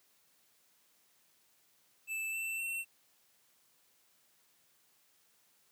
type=tone with pitch steps; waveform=square; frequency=2637 / 2672 / 2708 Hz; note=E7 / E7 / E7; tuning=0 / +23 / +46 cents; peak=-36 dBFS; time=2.07-2.85 s; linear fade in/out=50 ms; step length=260 ms; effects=white hiss -70 dBFS RMS until 5.71 s + high-pass 100 Hz 12 dB/octave